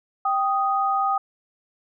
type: tone pair together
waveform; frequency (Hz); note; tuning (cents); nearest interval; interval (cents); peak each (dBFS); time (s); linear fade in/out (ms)
sine; 784 / 1244.5; G5 / D#6; 0 / 0; minor sixth; 800; -22; 0.25-1.18; 5
effects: none